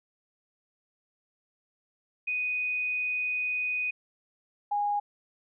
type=tone pair in turn; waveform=sine; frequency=2489 / 822 Hz; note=D#7 / G#5; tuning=0 / -18 cents; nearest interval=octave + perfect fifth; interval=1918 cents; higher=first; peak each=-27 / -25 dBFS; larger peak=second; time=2.27-3.91 / 4.71-5 s; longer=first; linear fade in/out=10 ms; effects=none